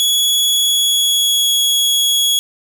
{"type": "tone with pitch glide", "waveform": "sawtooth", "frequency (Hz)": [3370, 3341], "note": ["G#7", "G#7"], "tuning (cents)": [25, 10], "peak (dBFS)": -9, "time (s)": [0, 2.39], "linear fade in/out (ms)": 0, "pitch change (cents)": -15, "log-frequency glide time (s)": [0.48, 1.58], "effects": []}